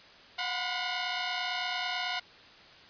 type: tone cluster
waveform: 10% pulse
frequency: 721 / 750 / 987 / 1022 Hz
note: F#5 / F#5 / B5 / C6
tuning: -45 / +23 / -1 / -41 cents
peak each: -24 / -33 / -32 / -30 dBFS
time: 0.38-2.2 s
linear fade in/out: 10 ms
effects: white hiss -53 dBFS RMS until 2.89 s + resampled to 11025 Hz